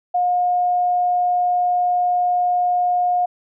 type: tone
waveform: sine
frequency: 716 Hz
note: F5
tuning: 43 cents sharp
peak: -15 dBFS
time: 0.14-3.26 s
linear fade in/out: 10 ms
effects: none